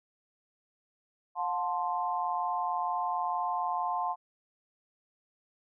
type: chord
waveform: sine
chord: F major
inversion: none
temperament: equal with one note detuned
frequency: 715.6 / 880 / 1046.5 Hz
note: F5 / A5 / C6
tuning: +42 / 0 / 0 cents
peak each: -33 dBFS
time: 1.35-4.16 s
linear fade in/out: 50 ms
effects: none